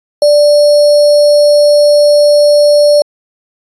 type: tone with sample-and-hold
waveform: sine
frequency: 587.3 Hz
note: D5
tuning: in tune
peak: -3 dBFS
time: 0.22-3.02 s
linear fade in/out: 2 ms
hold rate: 4900 Hz
effects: resampled to 22050 Hz